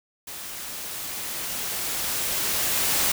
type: noise with level ramp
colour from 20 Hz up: white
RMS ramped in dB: -37 to -22 dBFS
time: 0.27-3.12 s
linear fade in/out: 5 ms
effects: none